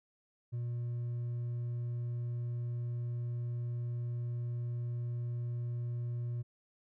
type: tone with hard clipping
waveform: sine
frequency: 120 Hz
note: B2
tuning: 49 cents flat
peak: -35 dBFS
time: 0.52-6.43 s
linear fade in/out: 20 ms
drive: 2 dB
effects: none